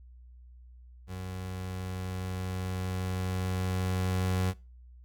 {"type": "tone with level ramp", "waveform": "30% pulse", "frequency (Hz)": 92.5, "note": "F#2", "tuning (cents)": 0, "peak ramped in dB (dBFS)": [-34, -23], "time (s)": [1.07, 4.54], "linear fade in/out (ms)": 50, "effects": ["noise-tail reverb RT60 0.3 s tail -22 dB re dry", "added 61 Hz sine -49 dBFS peak until 5.04 s"]}